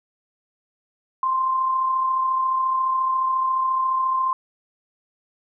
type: tone with amplitude modulation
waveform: sine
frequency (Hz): 1046.5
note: C6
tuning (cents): 0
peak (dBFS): -17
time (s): 1.23-4.33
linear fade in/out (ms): 2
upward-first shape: sine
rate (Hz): 34.3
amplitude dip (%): 35
effects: none